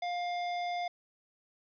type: tone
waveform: square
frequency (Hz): 705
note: F5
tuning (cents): +16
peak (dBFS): -33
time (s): 0.02-0.88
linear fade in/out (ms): 5
effects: resampled to 11025 Hz + 11-bit